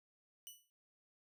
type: tone with exponential decay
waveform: 10% pulse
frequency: 2960 Hz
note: F#7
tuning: in tune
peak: -38 dBFS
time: 0.47-0.7 s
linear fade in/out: 0 ms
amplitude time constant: 50 ms
effects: none